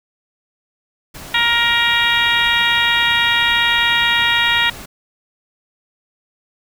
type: noise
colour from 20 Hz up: pink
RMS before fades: -34 dBFS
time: 1.14-4.86 s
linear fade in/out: 10 ms
type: harmonic tone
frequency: 470.4 Hz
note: A#4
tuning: 16 cents sharp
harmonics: 2 / 3 / 4 / 5 / 6 / 7 / 8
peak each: -22 / -22 / -17 / -21 / -22 / -21 / -21 dBFS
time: 1.34-4.7 s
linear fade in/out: 5 ms
effects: none